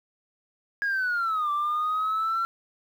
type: linear two-way sweep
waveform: sine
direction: down then up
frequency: 1659 to 1167 to 1361 Hz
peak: -22 dBFS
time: 0.82-2.45 s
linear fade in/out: 0 ms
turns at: 1.51 s
effects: tanh soft clip ceiling -21 dBFS + 9-bit